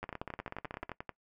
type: two click trains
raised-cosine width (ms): 0.5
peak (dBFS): -24 / -24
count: 13 / 15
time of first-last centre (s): 0.04-1.093 / 0.03-0.894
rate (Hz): 11.4 / 16.2
effects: noise-tail reverb RT60 0.1 s tail -20 dB re dry